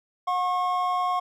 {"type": "tone pair together", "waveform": "triangle", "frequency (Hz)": [724.8, 1086], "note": ["F#5", "C#6"], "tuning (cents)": [-36, -36], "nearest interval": "perfect fifth", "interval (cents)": 700, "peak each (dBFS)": [-24, -23], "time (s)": [0.27, 1.2], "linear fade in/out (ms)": 10, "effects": []}